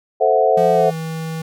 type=chord; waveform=sine; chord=F# half-diminished seventh; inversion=first; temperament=equal; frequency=440 / 523.3 / 659.3 / 740 Hz; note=A4 / C5 / E5 / F#5; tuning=0 / 0 / 0 / 0 cents; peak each=-17 dBFS; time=0.2-0.91 s; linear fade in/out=20 ms
type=tone with pitch glide; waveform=square; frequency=172.9 to 161.32 Hz; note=F3 to E3; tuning=-17 to -37 cents; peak=-24 dBFS; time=0.57-1.42 s; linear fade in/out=5 ms; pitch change=-120 cents; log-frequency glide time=0.73-0.95 s
effects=none